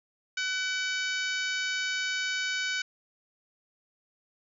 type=harmonic tone with a mistuned harmonic; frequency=750 Hz; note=F#5; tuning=23 cents sharp; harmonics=2 / 3 / 4 / 5 / 6 / 7 / 8 / 9; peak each=-31 / -35 / -37 / -39 / -41 / -42 / -43 / -44 dBFS; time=0.37-2.82 s; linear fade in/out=5 ms; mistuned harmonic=3; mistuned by=+32 cents; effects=none